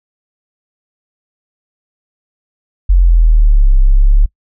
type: linear two-way sweep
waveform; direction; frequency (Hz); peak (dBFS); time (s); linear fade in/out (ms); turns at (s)
sine; down then up; 45.74 to 32.7 to 36.2; -4; 2.89-4.26; 10; 3.76
effects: noise-tail reverb RT60 0.1 s tail -22 dB re dry